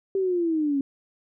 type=linear sweep; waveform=sine; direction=down; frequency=392 to 270 Hz; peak=-21 dBFS; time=0.15-0.81 s; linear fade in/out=2 ms; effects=none